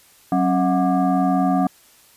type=tone with frequency modulation; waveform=sine; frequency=271.4 Hz; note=C#4; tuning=36 cents flat; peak=-15 dBFS; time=0.32-1.67 s; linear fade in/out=2 ms; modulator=458 Hz; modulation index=1.3; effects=white hiss -52 dBFS RMS until 2.16 s + resampled to 32000 Hz